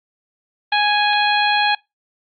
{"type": "harmonic tone", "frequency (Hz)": 830.6, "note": "G#5", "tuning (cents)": 0, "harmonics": [1, 2, 3, 4, 5], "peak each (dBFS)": [-17, -20, -22, -23, -24], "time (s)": [0.72, 1.75], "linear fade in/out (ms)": 5, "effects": ["noise-tail reverb RT60 0.2 s tail -23 dB re dry", "Opus 32 kbps"]}